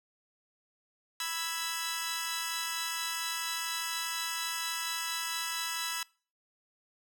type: chord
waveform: 10% pulse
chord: E major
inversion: second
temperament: equal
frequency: 987.8 / 1318.5 / 1661.2 Hz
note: B5 / E6 / G#6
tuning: 0 / 0 / 0 cents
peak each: -29 dBFS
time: 1.2-6.03 s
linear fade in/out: 2 ms
effects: noise-tail reverb RT60 0.4 s tail -24 dB re dry